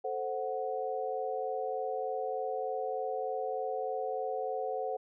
sine chord, F# diminished, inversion first, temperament equal, 440 / 523.3 / 740 Hz, A4 / C5 / F#5, 0 / 0 / 0 cents, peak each -37 / -36 / -36 dBFS, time 0.04-4.97 s, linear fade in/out 10 ms, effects none

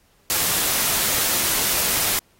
white noise, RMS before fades -21 dBFS, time 0.3-2.19 s, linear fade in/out 0 ms, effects pink hiss -60 dBFS RMS until 2.39 s + AAC 48 kbps

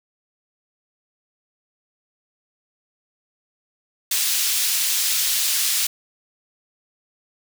pink high-pass noise, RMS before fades -21 dBFS, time 4.11-5.87 s, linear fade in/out 5 ms, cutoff 3700 Hz, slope 12 dB/octave, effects none

